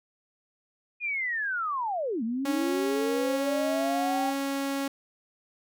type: linear two-way sweep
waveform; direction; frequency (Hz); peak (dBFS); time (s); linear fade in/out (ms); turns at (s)
sine; down then up; 2477 to 217.1 to 812; -27; 1-4.34; 50; 2.23
type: tone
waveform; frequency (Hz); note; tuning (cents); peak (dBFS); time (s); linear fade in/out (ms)
sawtooth; 275.8; C#4; -9; -24; 2.45-4.88; 5
effects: none